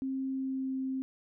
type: tone with pitch glide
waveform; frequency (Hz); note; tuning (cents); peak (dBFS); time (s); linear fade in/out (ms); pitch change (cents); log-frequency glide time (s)
sine; 266 to 263.6; C4 to C4; +29 to +13; -31; 0.02-1.02; 0; -16; 0.29-0.77
effects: none